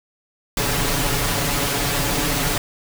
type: noise with comb filter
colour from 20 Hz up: pink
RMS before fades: -21 dBFS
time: 0.57-2.58 s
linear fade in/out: 2 ms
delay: 7 ms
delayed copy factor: +0.85
effects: none